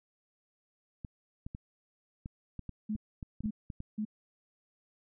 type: clicks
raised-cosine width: 5 ms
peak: -28 dBFS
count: 12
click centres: 1.048 / 1.465 / 1.549 / 2.259 / 2.593 / 2.693 / 2.955 / 3.228 / 3.406 / 3.458 / 3.702 / 3.804 s
type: tone bursts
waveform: sine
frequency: 213.5 Hz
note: G#3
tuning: 48 cents sharp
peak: -31 dBFS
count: 3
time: 2.89-4.052 s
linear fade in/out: 10 ms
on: 74 ms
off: 470 ms
effects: none